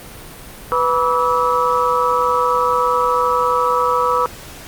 sine tone cluster, 494.8 / 975 / 1149 / 1295 Hz, B4 / B5 / D6 / E6, +3 / -23 / -38 / -31 cents, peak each -19 dBFS, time 0.72-4.26 s, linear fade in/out 0 ms, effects pink hiss -36 dBFS RMS until 4.67 s + Opus 32 kbps

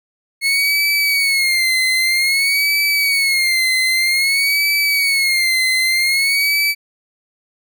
30% pulse tone with vibrato, 2175 Hz, C#7, 33 cents flat, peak -11 dBFS, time 0.41-6.75 s, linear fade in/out 50 ms, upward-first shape sine, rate 0.52 Hz, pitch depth 99 cents each way, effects none

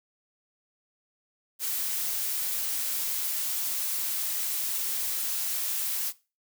blue noise, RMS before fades -30 dBFS, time 1.59-6.13 s, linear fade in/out 50 ms, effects noise-tail reverb RT60 0.3 s tail -19 dB re dry

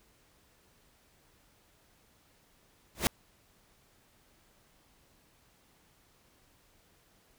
pink noise with exponential growth, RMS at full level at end -21 dBFS, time 2.95-3.07 s, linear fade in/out 0 ms, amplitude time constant 26 ms, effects pink hiss -66 dBFS RMS until 7.38 s

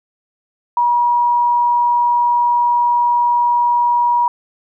sine tone, 960 Hz, B5, 49 cents flat, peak -11 dBFS, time 0.77-4.28 s, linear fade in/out 2 ms, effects none

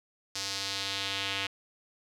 square tone with band-pass filter sweep, 98 Hz, G2, in tune, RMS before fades -34 dBFS, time 0.35-1.47 s, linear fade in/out 5 ms, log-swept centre 5200 to 2900 Hz, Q 2.1, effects none

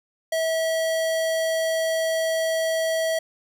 square tone, 648 Hz, E5, 30 cents flat, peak -22 dBFS, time 0.32-3.19 s, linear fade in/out 5 ms, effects none

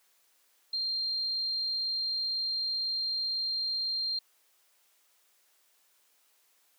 sine tone, 4186 Hz, C8, in tune, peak -29 dBFS, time 0.73-4.19 s, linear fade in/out 5 ms, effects white hiss -68 dBFS RMS until 6.78 s + high-pass 400 Hz 12 dB/octave

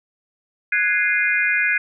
sine chord, Ab dominant seventh, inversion third, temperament equal with one note detuned, 1480 / 1661.2 / 2093 / 2453 Hz, Gb6 / Ab6 / C7 / Eb7, 0 / 0 / 0 / -25 cents, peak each -24 / -21 / -21 / -22 dBFS, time 0.72-1.78 s, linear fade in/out 5 ms, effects none

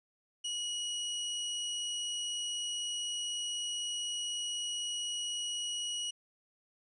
sawtooth tone, 2911 Hz, F#7, 29 cents flat, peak -31 dBFS, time 0.44-6.11 s, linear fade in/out 10 ms, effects resampled to 22050 Hz

